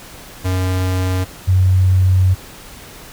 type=tone pair in turn; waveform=square / sine; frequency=92.5 / 93 Hz; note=F#2 / F#2; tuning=0 / +9 cents; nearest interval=unison; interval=9 cents; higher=second; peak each=-16 / -9 dBFS; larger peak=second; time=0.44-1.25 / 1.47-2.35 s; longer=second; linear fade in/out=20 ms; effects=pink hiss -37 dBFS RMS until 3.12 s